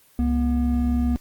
triangle tone pair together, 68 / 241.4 Hz, C#2 / B3, -33 / -39 cents, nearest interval octave + minor seventh, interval 2194 cents, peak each -20 / -19 dBFS, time 0.19-1.16 s, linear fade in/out 0 ms, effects white hiss -56 dBFS RMS until 1.2 s + Opus 24 kbps

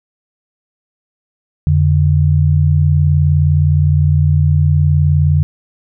sine tone pair together, 87.23 / 146.7 Hz, F2 / D3, -2 / -2 cents, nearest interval major sixth, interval 900 cents, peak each -11 dBFS, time 1.67-5.43 s, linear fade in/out 0 ms, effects none

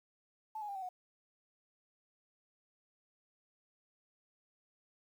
sine tone with pitch steps, 871 / 834.1 / 798.7 / 764.8 / 732.4 Hz, A5 / G#5 / G5 / G5 / F#5, -18 / +7 / +32 / -43 / -18 cents, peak -39 dBFS, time 0.55-0.89 s, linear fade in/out 5 ms, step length 68 ms, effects 11-bit

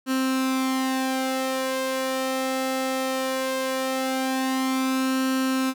sawtooth tone with flanger, 262.5 Hz, C4, 6 cents sharp, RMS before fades -25 dBFS, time 0.06-5.74 s, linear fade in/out 50 ms, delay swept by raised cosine 0.7 to 2.3 ms, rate 0.19 Hz, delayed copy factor +0.6, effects none

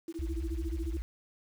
sine tone with tremolo, 330 Hz, E4, 2 cents sharp, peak -34 dBFS, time 0.08-0.97 s, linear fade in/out 2 ms, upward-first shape sine, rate 14 Hz, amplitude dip 100%
sine tone with vibrato, 61.74 Hz, B1, in tune, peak -32 dBFS, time 0.19-1.02 s, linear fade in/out 0 ms, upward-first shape sine, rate 9.4 Hz, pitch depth 300 cents each way
effects 9-bit

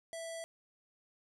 square tone with low-pass filter, 659.3 Hz, E5, in tune, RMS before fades -43 dBFS, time 0.13-0.44 s, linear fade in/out 0 ms, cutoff 9200 Hz, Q 3.2, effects none

